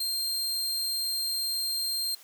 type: tone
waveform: sawtooth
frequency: 4186 Hz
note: C8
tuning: in tune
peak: -25 dBFS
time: 0-2.15 s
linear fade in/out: 5 ms
effects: white hiss -53 dBFS RMS until 2.23 s + high-pass 400 Hz 12 dB/octave